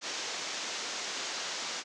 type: low-pass noise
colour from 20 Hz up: white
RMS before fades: -37 dBFS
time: 0.01-1.84 s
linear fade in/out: 50 ms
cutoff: 6800 Hz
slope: 48 dB/octave
effects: high-pass 300 Hz 12 dB/octave